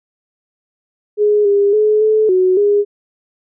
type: tone with pitch steps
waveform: sine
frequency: 417.7 / 403.4 / 426.3 / 432.9 / 370.1 / 409.8 Hz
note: G#4 / G4 / G#4 / A4 / F#4 / G#4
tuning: +10 / +50 / +45 / -28 / 0 / -23 cents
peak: -9 dBFS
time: 1.17-2.85 s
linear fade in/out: 50 ms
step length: 280 ms
effects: none